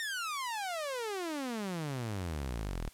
sawtooth exponential sweep, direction down, 1856 to 36.92 Hz, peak -31 dBFS, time 0-2.89 s, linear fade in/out 0 ms, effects white hiss -59 dBFS RMS until 2.93 s + low-pass 12000 Hz 12 dB/octave

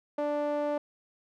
sawtooth tone with band-pass filter, 293.7 Hz, D4, in tune, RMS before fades -30 dBFS, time 0.18-0.78 s, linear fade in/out 5 ms, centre 620 Hz, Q 2.4, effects none

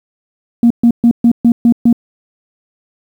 sine tone bursts, 235.4 Hz, A#3, 17 cents sharp, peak -3 dBFS, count 7, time 0.63-1.928 s, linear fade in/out 2 ms, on 74 ms, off 130 ms, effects tanh soft clip ceiling -1 dBFS + 7-bit

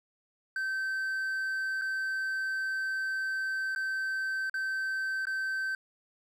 triangle tone with dropouts, 1548 Hz, G6, 22 cents flat, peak -28 dBFS, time 0.56-5.75 s, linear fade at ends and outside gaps 2 ms, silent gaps 1.814-1.818 / 3.75-3.76 / 4.497-4.541 / 5.254-5.269 s, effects none

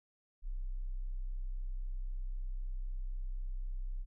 sine tone, 31.93 Hz, C1, 41 cents flat, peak -35 dBFS, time 0.42-4.06 s, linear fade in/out 50 ms, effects none

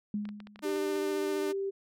sine tone with exponential decay, 207.7 Hz, G#3, in tune, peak -28 dBFS, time 0.14-0.79 s, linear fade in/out 2 ms, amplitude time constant 140 ms
clicks, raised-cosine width 0.3 ms, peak -32 dBFS, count 9, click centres 0.254 / 0.29 / 0.403 / 0.471 / 0.559 / 0.592 / 0.694 / 0.76 / 0.957 s
sawtooth tone with vibrato, 300 Hz, D4, 37 cents sharp, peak -30 dBFS, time 0.62-1.53 s, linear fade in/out 20 ms, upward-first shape triangle, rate 15 Hz, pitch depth 18 cents each way
sine tone, 392 Hz, G4, in tune, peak -30 dBFS, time 0.64-1.71 s, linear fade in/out 20 ms
effects none

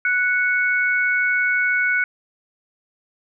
sine tone pair together, 1479.7 / 2217 Hz, F#6 / C#7, 0 / 0 cents, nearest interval perfect fifth, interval 700 cents, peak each -18 / -21 dBFS, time 0.05-2.04 s, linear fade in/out 2 ms, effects none

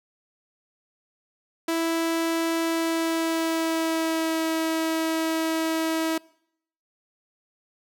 sawtooth tone with pitch glide, 329.6 to 322.8 Hz, E4 to E4, 0 to -36 cents, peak -19 dBFS, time 1.68-6.18 s, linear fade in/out 5 ms, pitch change -36 cents, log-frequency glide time 2.62-4.44 s, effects noise-tail reverb RT60 0.7 s tail -24 dB re dry

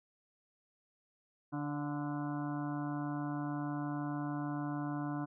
harmonic tone with a mistuned harmonic, 146.5 Hz, D3, 4 cents flat, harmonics 1 / 2 / 4 / 5 / 6 / 7 / 8 / 9 / 10, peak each -40 / -37 / -52 / -46 / -55 / -47 / -54 / -53 / -52 dBFS, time 1.52-5.26 s, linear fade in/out 20 ms, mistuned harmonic 5, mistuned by -25 cents, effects none

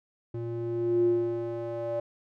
square tone with band-pass filter sweep, 116.8 Hz, A#2, 4 cents sharp, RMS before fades -29 dBFS, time 0.34-2 s, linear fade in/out 5 ms, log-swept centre 250 to 560 Hz, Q 8.4, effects none

